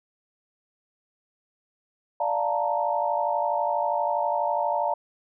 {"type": "chord", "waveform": "sine", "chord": "Bb major seventh", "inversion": "first", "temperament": "equal", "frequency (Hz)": [587.3, 698.5, 880, 932.3], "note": ["D5", "F5", "A5", "Bb5"], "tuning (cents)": [0, 0, 0, 0], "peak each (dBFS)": -28, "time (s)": [2.2, 4.94], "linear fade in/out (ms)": 5, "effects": []}